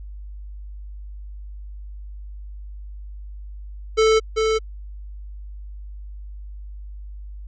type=tone with echo; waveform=square; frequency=440 Hz; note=A4; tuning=in tune; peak=-14 dBFS; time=3.97-4.2 s; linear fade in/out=20 ms; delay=390 ms; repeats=1; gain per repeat=-4 dB; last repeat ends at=4.59 s; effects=added 50 Hz sine -33 dBFS peak until 7.47 s + resampled to 16000 Hz